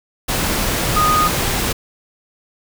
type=tone in noise; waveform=sine; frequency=1238 Hz; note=D#6; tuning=9 cents flat; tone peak=-13 dBFS; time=0.96-1.28 s; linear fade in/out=10 ms; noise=pink; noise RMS=-19 dBFS; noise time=0.28-1.73 s; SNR=+3 dB; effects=none